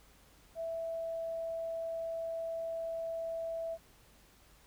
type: tone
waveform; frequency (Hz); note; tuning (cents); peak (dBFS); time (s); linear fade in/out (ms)
sine; 659.3; E5; 0; -35; 0.55-3.78; 50
effects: added 50 Hz sine -66 dBFS peak until 4.66 s + pink hiss -63 dBFS RMS until 4.66 s